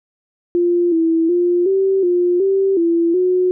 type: tone with pitch steps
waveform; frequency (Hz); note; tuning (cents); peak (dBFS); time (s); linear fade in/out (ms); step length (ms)
sine; 348.7 / 327.7 / 351.5 / 386 / 353.9 / 388.4 / 336.8 / 365.1; F4 / E4 / F4 / G4 / F4 / G4 / E4 / F#4; -3 / -10 / +11 / -27 / +23 / -16 / +37 / -23; -12; 0.55-3.51; 0; 370
effects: none

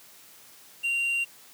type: tone with tanh clipping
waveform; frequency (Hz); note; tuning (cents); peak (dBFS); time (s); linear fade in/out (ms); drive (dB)
triangle; 2766; F7; -17; -25; 0.83-1.25; 20; 8
effects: white hiss -52 dBFS RMS until 1.53 s + high-pass 100 Hz 12 dB/octave

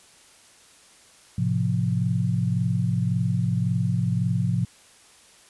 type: chord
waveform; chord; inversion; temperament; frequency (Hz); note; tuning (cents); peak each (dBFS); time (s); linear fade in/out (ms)
sine; F major; first; just; 109.13 / 130.96 / 174.61; A2 / C3 / F3; -14 / +2 / 0; -25; 1.38-4.65; 5
effects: white hiss -53 dBFS RMS until 5.49 s + resampled to 24000 Hz

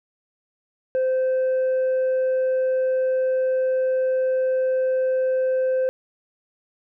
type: tone with tanh clipping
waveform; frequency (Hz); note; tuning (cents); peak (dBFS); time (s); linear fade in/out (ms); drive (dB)
triangle; 518; C5; -17; -19; 0.95-5.89; 0; 7
effects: none

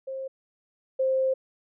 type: tone pair in turn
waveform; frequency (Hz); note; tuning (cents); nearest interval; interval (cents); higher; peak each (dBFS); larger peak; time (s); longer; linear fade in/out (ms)
sine; 532 / 526.2; C5 / C5; +29 / +10; unison; 19; first; -31 / -21; second; 0.07-0.28 / 0.99-1.34; second; 10
effects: none

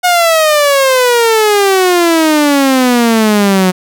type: exponential sweep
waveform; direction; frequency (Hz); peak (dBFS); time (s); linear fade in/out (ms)
sawtooth; down; 728 to 181.5; -3; 0.03-3.72; 20
effects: none

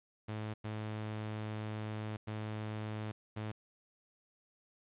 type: tone bursts at uneven times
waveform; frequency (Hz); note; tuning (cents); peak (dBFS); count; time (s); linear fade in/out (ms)
sawtooth; 107.6; A2; -38; -34; 4; 0.28-0.54 / 0.64-2.17 / 2.27-3.12 / 3.36-3.52; 10
effects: resampled to 8000 Hz + 11-bit

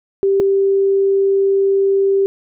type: tone pair in turn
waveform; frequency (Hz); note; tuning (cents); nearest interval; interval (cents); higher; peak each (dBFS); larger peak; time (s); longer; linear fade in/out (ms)
sine; 392 / 392; G4 / G4; 0 / 0; unison; 0; neither; -11; neither; 0.23-0.4 / 0.4-2.26; second; 0
effects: none

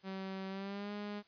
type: tone with pitch glide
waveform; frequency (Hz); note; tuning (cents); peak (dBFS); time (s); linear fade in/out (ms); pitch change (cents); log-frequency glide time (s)
sawtooth; 191.4 to 206.3; G3 to G#3; -41 to -11; -36; 0.03-1.23; 50; +130; 0.49-0.92
effects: white hiss -67 dBFS RMS until 1.27 s + resampled to 11025 Hz

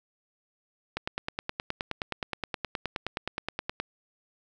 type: click train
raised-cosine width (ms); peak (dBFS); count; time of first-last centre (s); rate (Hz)
0.3; -14; 28; 0.97-3.8; 9.54
effects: none

